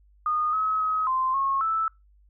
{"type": "tone with pitch steps", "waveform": "sine", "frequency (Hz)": [1229, 1281, 1271, 1041, 1089, 1316], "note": ["D#6", "E6", "D#6", "C6", "C#6", "E6"], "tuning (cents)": [-22, -50, 36, -9, -31, -3], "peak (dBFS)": -22, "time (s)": [0.26, 1.88], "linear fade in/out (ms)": 2, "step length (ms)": 270, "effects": ["noise-tail reverb RT60 0.2 s tail -25 dB re dry", "added 50 Hz sine -55 dBFS peak until 2.29 s"]}